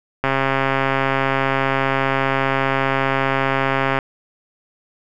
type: click train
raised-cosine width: 0.5 ms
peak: -3 dBFS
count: 507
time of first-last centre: 0.24-3.988 s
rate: 135 Hz
effects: none